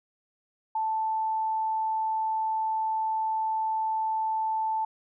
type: tone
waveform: sine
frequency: 880 Hz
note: A5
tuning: in tune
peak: -25 dBFS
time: 0.75-4.85 s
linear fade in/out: 5 ms
effects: none